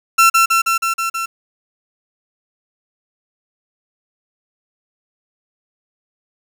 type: tone with echo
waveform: 30% pulse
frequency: 1350 Hz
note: E6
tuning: 41 cents sharp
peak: -5 dBFS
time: 0.18-0.3 s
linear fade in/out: 10 ms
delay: 160 ms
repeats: 6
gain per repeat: -2 dB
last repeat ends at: 1.26 s
effects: 7-bit